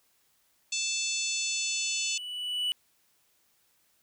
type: harmonic tone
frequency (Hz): 880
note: A5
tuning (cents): 0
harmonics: 3 / 4 / 5 / 6 / 7 / 8 / 9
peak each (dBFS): -34 / -36 / -36 / -41 / -35 / -36 / -40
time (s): 0.72-2.18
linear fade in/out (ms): 5
type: tone with exponential growth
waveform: triangle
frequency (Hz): 2960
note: F#7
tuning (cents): 0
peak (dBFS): -24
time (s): 0.97-2.72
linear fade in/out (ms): 0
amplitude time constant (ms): 380
effects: white hiss -69 dBFS RMS until 4.02 s